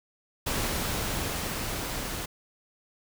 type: noise with level ramp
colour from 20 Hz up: pink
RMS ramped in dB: -29 to -34 dBFS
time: 0.46-2.26 s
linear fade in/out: 10 ms
effects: none